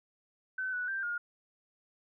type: tone with pitch steps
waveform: sine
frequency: 1522 / 1478 / 1573 / 1424 Hz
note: F#6 / F#6 / G6 / F6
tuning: +48 / -2 / +6 / +33 cents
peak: -32 dBFS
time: 0.58-1.18 s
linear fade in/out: 5 ms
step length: 150 ms
effects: none